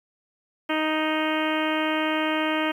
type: harmonic tone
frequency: 311.6 Hz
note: D#4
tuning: 3 cents sharp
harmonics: 1 / 2 / 3 / 4 / 5 / 6 / 7 / 8 / 9 / 10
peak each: -26 / -29 / -31 / -32 / -33 / -34 / -34 / -35 / -36 / -36 dBFS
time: 0.69-2.72 s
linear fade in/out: 10 ms
effects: 9-bit